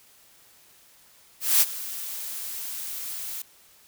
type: noise with ADSR envelope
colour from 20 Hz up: blue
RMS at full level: -17 dBFS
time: 1.4-3.42 s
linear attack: 210 ms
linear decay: 39 ms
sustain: -17 dB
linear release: 3 ms
effects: white hiss -56 dBFS RMS until 3.87 s